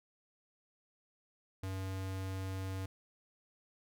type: tone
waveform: square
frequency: 95.2 Hz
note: F#2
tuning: 50 cents sharp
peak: -38 dBFS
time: 1.63-2.86 s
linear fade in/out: 5 ms
effects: none